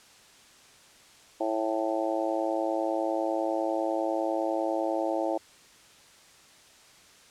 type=harmonic tone; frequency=110 Hz; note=A2; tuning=in tune; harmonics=3 / 4 / 5 / 6 / 7 / 8; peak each=-31 / -40 / -31 / -32 / -34 / -37 dBFS; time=1.4-5.38 s; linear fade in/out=10 ms; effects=white hiss -55 dBFS RMS until 7.3 s + low-pass 8000 Hz 12 dB/octave